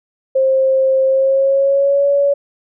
sine tone with pitch glide, 530 to 564.8 Hz, C5 to C#5, +22 to +32 cents, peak -10 dBFS, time 0.35-2.34 s, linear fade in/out 10 ms, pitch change +110 cents, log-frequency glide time 1.05-2.07 s, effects none

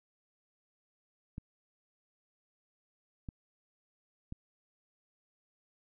clicks, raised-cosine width 5 ms, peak -28 dBFS, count 3, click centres 1.381 / 3.288 / 4.324 s, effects none

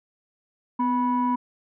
sine tone pair together, 250.7 / 980.5 Hz, B3 / B5, +26 / -13 cents, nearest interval 2 octaves, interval 2361 cents, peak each -22 dBFS, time 0.79-1.36 s, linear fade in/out 10 ms, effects tanh soft clip ceiling -15 dBFS

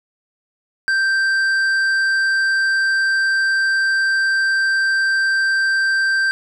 triangle tone with tanh clipping, 1568 Hz, G6, in tune, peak -16 dBFS, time 0.88-6.31 s, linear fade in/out 0 ms, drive 12 dB, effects none

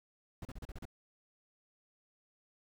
brown noise bursts, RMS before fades -44 dBFS, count 7, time 0.42-0.853 s, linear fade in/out 2 ms, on 31 ms, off 36 ms, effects none

